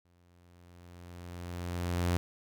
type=tone with exponential growth; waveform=sawtooth; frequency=87.7 Hz; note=F2; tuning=8 cents sharp; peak=-22 dBFS; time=0.05-2.17 s; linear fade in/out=0 ms; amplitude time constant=460 ms; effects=none